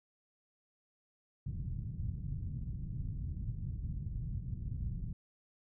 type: low-pass noise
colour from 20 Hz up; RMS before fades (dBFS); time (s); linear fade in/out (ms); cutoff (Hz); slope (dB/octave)
white; -39; 1.46-5.13; 5; 140; 24
effects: none